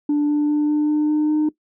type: tone with pitch steps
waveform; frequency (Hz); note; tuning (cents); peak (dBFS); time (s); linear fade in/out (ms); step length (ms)
sine; 293.7 / 295.6 / 297.5 / 299.4 / 301.3 / 303.2 / 305.1; D4 / D4 / D4 / D4 / D4 / D#4 / D#4; 0 / +11 / +22 / +33 / +44 / -45 / -34; -13; 0.09-1.49; 5; 200
effects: noise-tail reverb RT60 0.1 s tail -19 dB re dry + tanh soft clip ceiling -14 dBFS